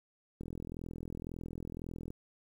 click train, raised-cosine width 3 ms, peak -29 dBFS, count 72, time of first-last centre 0.41-2.105 s, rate 41.9 Hz, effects 10-bit

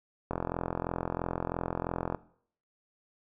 click train, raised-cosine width 1 ms, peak -17 dBFS, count 80, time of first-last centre 0.31-2.147 s, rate 43 Hz, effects noise-tail reverb RT60 0.6 s tail -19 dB re dry

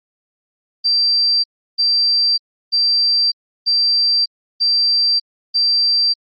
sine tone bursts, 4700 Hz, D8, 1 cent sharp, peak -12 dBFS, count 6, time 0.84-6.14 s, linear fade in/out 20 ms, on 600 ms, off 340 ms, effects Opus 48 kbps

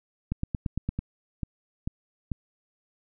two click trains, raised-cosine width 5 ms, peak -17 / -15 dBFS, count 4 / 6, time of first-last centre 0.99-2.317 / 0.32-0.89 s, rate 2.26 / 8.77 Hz, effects none

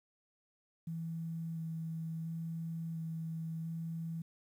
sine tone with vibrato, 163.4 Hz, E3, 15 cents flat, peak -37 dBFS, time 0.87-4.22 s, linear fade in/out 5 ms, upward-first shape square, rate 0.72 Hz, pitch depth 11 cents each way, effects 11-bit

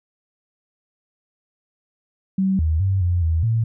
sine tone with pitch steps, 191.3 / 79.1 / 96.3 / 88.1 / 81.3 / 113.5 Hz, G3 / D#2 / G2 / F2 / E2 / A#2, -42 / +29 / -30 / +16 / -23 / -46 cents, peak -16 dBFS, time 2.38-3.64 s, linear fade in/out 5 ms, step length 210 ms, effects none

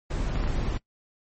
brown noise, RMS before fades -27 dBFS, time 0.1-0.78 s, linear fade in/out 10 ms
clicks, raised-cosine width 0.5 ms, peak -21 dBFS, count 3, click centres 0.357 / 0.439 / 0.476 s
effects noise-tail reverb RT60 0.1 s tail -21 dB re dry + MP3 32 kbps

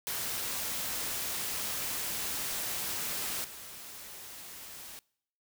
white noise with level steps, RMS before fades -35 / -46 dBFS, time 0.07-4.99 s, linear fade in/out 0 ms, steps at 3.44 s, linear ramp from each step 5 ms, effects noise-tail reverb RT60 0.7 s tail -25 dB re dry

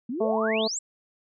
sine exponential sweep, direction up, 220 to 7980 Hz, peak -28 dBFS, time 0.09-0.79 s, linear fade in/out 5 ms
harmonic tone, 220 Hz, A3, in tune, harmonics 1 / 2 / 3 / 4 / 5, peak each -29 / -27 / -27 / -37 / -39 dBFS, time 0.2-0.68 s, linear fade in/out 10 ms
effects none

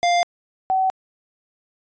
square / sine tone pair in turn, 698.5 / 758.5 Hz, F5 / F#5, 0 / +43 cents, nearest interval minor second, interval 143 cents, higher second, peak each -16 dBFS, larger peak neither, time 0.03-0.23 / 0.7-0.9 s, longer neither, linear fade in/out 0 ms, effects resampled to 16000 Hz

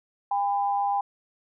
sine tone pair together, 805 / 1002.6 Hz, G5 / B5, +46 / +26 cents, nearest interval major third, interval 380 cents, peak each -23 / -30 dBFS, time 0.31-1.01 s, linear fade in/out 5 ms, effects none

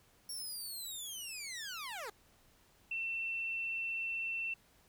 15% pulse linear sweep, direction down, 5570 to 385.8 Hz, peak -35 dBFS, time 0.29-2.1 s, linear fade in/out 5 ms
sine tone, 2692 Hz, E7, 36 cents sharp, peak -35 dBFS, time 2.91-4.54 s, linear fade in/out 5 ms
effects pink hiss -67 dBFS RMS until 4.88 s

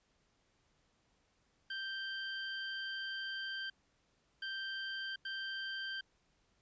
25% pulse tone bursts at uneven times, 1568 Hz, G6, in tune, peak -35 dBFS, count 3, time 1.7-3.7 / 4.42-5.16 / 5.25-6.01 s, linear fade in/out 5 ms, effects pink hiss -75 dBFS RMS until 6.61 s + resampled to 16000 Hz

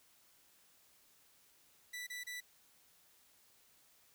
sawtooth tone bursts, 1973 Hz, B6, 2 cents flat, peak -39 dBFS, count 3, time 1.93-2.406 s, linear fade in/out 10 ms, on 140 ms, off 28 ms, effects white hiss -68 dBFS RMS until 4.14 s

